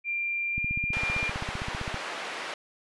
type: tone with pitch glide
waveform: sine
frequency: 2380 to 2395 Hz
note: D7 to D7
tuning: +22 to +33 cents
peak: -27 dBFS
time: 0.04-1.32 s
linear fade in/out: 50 ms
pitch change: +11 cents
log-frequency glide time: 0.52-0.6 s
type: click train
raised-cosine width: 5 ms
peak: -22 dBFS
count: 22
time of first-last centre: 0.58-1.944 s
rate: 15.4 Hz
type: band-pass noise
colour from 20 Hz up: white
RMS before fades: -36 dBFS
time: 0.93-2.54 s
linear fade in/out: 2 ms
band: 380 to 2300 Hz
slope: 12 dB/octave
effects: resampled to 24000 Hz

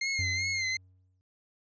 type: tone with vibrato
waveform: sawtooth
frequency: 2111 Hz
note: C7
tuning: 15 cents sharp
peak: -25 dBFS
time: 0.01-0.77 s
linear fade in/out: 5 ms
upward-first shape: sine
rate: 2.6 Hz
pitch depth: 56 cents each way
type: tone with exponential decay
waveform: triangle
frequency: 92.5 Hz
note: F#2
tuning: in tune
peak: -28 dBFS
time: 0.19-1.21 s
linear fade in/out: 0 ms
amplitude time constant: 220 ms
effects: resampled to 16000 Hz

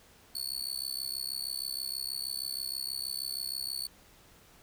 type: tone with amplitude modulation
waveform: sawtooth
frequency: 4435 Hz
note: C#8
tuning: in tune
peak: -27 dBFS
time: 0.35-3.87 s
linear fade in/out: 5 ms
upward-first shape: sine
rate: 66.3 Hz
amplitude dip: 100%
effects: pink hiss -59 dBFS RMS until 4.62 s

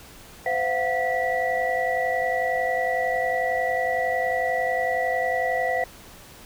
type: tone cluster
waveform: sine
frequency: 512 / 682 / 733 / 1955 Hz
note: C5 / F5 / F#5 / B6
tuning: -38 / -41 / -16 / -18 cents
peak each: -27 dBFS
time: 0.46-5.84 s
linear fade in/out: 2 ms
effects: pink hiss -46 dBFS RMS until 6.45 s

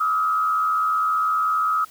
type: tone with frequency modulation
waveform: sine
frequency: 1273 Hz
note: D#6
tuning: 39 cents sharp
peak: -18 dBFS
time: 0-1.85 s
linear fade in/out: 10 ms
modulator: 84.6 Hz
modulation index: 0.74
effects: white hiss -49 dBFS RMS until 1.9 s

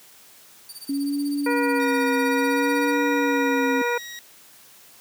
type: tone with tremolo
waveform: 20% pulse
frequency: 4613 Hz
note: D8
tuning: 32 cents flat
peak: -29 dBFS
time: 0.69-2.94 s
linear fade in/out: 2 ms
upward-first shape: sine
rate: 16 Hz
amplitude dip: 95%
type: tone with vibrato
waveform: sine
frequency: 277.2 Hz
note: C#4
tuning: in tune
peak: -22 dBFS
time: 0.89-3.82 s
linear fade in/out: 5 ms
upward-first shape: sine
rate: 0.6 Hz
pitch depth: 57 cents each way
type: harmonic tone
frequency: 480 Hz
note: B4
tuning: 49 cents flat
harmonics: 1 / 2 / 3 / 4 / 5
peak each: -24 / -27 / -29 / -30 / -31 dBFS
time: 1.46-3.98 s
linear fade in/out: 5 ms
type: tone with pitch glide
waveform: 20% pulse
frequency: 1870 to 1902.7 Hz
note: A#6 to A#6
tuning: +5 to +35 cents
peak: -30 dBFS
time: 1.8-4.19 s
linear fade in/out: 0 ms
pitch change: +30 cents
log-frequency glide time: 2.11-2.31 s
effects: white hiss -50 dBFS RMS until 5 s + high-pass 100 Hz 12 dB/octave

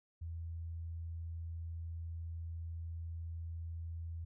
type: tone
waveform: sine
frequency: 83 Hz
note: E2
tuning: 12 cents sharp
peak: -40 dBFS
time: 0.21-4.25 s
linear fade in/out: 10 ms
effects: none

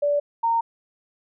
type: tone pair in turn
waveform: sine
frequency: 580 / 920.7 Hz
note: D5 / A#5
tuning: -22 / -22 cents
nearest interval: minor sixth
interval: 800 cents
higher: second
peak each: -18 dBFS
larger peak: neither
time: 0.02-0.2 / 0.43-0.61 s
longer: neither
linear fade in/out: 10 ms
effects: none

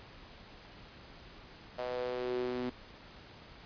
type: tone with high-pass filter sweep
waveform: sawtooth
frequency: 124.6 Hz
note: B2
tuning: 16 cents sharp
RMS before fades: -36 dBFS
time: 1.78-2.7 s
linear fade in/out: 10 ms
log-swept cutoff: 600 to 280 Hz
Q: 5.3
effects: pink hiss -53 dBFS RMS until 3.65 s + resampled to 11025 Hz

